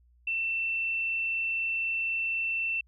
sine tone, 2684 Hz, E7, 31 cents sharp, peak -27 dBFS, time 0.27-2.81 s, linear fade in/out 5 ms, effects added 60 Hz sine -59 dBFS peak until 2.87 s

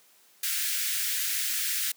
white high-pass noise, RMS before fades -29 dBFS, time 0.43-1.92 s, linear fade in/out 5 ms, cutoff 1500 Hz, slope 48 dB/octave, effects white hiss -60 dBFS RMS until 1.96 s + high-pass 200 Hz 12 dB/octave

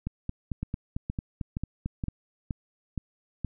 two click trains, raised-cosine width 5 ms, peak -18 / -18 dBFS, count 10 / 7, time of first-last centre 0.07-2.083 / 0.63-3.447 s, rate 4.47 / 2.13 Hz, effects none

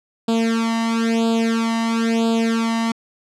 sawtooth tone with flanger, 227.8 Hz, A#3, 40 cents flat, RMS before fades -19 dBFS, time 0.28-2.92 s, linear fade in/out 5 ms, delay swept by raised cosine 0.25 to 1.03 ms, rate 1 Hz, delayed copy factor +1, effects low-pass 7000 Hz 12 dB/octave

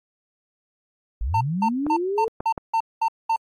sine linear sweep, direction up, 44.11 to 456.7 Hz, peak -22 dBFS, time 1.21-2.28 s, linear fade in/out 0 ms
triangle tone bursts, 902 Hz, A5, 43 cents sharp, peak -16 dBFS, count 8, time 1.34-3.362 s, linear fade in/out 5 ms, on 69 ms, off 210 ms
clicks, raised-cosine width 1 ms, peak -16 dBFS, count 3, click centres 1.866 / 2.405 / 2.578 s
effects AAC 48 kbps

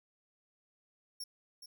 sawtooth tone with echo, 5500 Hz, F8, 27 cents flat, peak -37 dBFS, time 1.2-1.24 s, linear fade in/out 5 ms, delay 420 ms, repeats 1, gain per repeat -9 dB, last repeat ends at 1.66 s, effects none

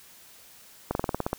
slowing click train, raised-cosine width 1 ms, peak -12 dBFS, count 9, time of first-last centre 0.91-1.331 s, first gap 41 ms, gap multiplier 1.07, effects white hiss -52 dBFS RMS until 1.38 s

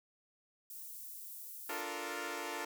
white high-pass noise, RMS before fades -48 dBFS, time 0.7-1.81 s, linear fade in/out 2 ms, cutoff 11000 Hz, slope 12 dB/octave
10% pulse chord, Bb major seventh, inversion first, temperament equal, 293.7 / 349.2 / 440 / 466.2 Hz, D4 / F4 / A4 / Bb4, 0 / 0 / 0 / 0 cents, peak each -37 / -35 / -37 / -36 dBFS, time 1.69-2.65 s, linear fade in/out 5 ms
effects none

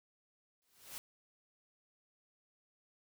white noise with exponential growth, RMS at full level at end -43 dBFS, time 0.62-0.98 s, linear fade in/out 0 ms, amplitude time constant 77 ms, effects none

